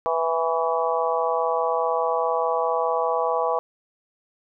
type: harmonic tone with a mistuned harmonic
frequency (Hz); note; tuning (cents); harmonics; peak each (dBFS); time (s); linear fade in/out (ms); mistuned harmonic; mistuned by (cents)
164.81; E3; 0; 3 / 4 / 5 / 6 / 7; -25 / -26 / -27 / -28 / -28; 0.06-3.59; 0; 7; -27
effects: none